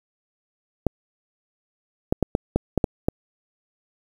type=clicks; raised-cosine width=2 ms; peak=-5 dBFS; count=8; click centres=0.867 / 2.125 / 2.227 / 2.351 / 2.56 / 2.777 / 2.842 / 3.085 s; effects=7-bit